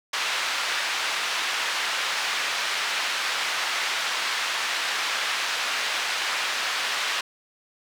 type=band-pass noise; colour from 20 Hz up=pink; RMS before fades=-27 dBFS; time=0.13-7.21 s; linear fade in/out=5 ms; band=1300 to 4500 Hz; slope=12 dB/octave; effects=none